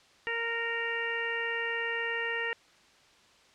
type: harmonic tone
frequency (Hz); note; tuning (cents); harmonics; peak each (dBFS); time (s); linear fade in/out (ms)
463.5; A#4; -10; 1 / 2 / 3 / 4 / 5 / 6; -37 / -41 / -42 / -32 / -41 / -38; 0.27-2.53; 0
effects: white hiss -60 dBFS RMS until 3.54 s + low-pass 5000 Hz 12 dB/octave